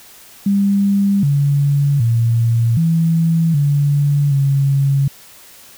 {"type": "tone with pitch steps", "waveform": "sine", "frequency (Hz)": [199.3, 142.2, 115.9, 164.5, 143.7, 138.4], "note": ["G3", "C#3", "A#2", "E3", "D3", "C#3"], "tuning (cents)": [29, 45, -10, -3, -37, -2], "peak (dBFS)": -11, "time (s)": [0.46, 5.08], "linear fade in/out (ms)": 5, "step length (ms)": 770, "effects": ["white hiss -42 dBFS RMS until 5.77 s"]}